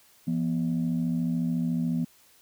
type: tone pair together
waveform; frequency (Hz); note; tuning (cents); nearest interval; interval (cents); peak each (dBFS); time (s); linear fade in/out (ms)
sine; 169.36 / 243.3; E3 / B3; +47 / -26; tritone; 627; -26; 0.27-2.05; 10
effects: tanh soft clip ceiling -19 dBFS + white hiss -59 dBFS RMS until 2.41 s